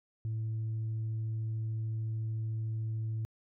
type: tone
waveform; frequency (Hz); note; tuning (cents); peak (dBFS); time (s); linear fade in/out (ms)
sine; 110.8; A2; +13; -30; 0.25-3.25; 0
effects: tanh soft clip ceiling -30 dBFS